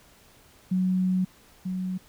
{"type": "tone pair in turn", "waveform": "sine", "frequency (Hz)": [185, 185], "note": ["F#3", "F#3"], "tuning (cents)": [0, 0], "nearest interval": "unison", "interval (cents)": 0, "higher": "neither", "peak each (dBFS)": [-21, -27], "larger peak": "first", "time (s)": [[0.71, 1.25], [1.65, 1.98]], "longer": "first", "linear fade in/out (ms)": 10, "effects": ["pink hiss -56 dBFS RMS until 2.08 s"]}